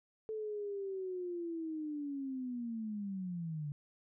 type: linear sweep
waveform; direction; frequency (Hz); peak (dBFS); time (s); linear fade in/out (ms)
sine; down; 440 to 142.8; -37; 0.29-3.72; 0
effects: none